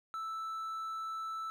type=tone; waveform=triangle; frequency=1318.5 Hz; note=E6; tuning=in tune; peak=-35 dBFS; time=0.14-1.5 s; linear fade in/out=0 ms; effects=none